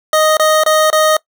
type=tone bursts; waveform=25% pulse; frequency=622.3 Hz; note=D#5; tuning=in tune; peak=-5 dBFS; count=4; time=0.13-1.168 s; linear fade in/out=2 ms; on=240 ms; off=26 ms; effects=noise-tail reverb RT60 0.1 s tail -23 dB re dry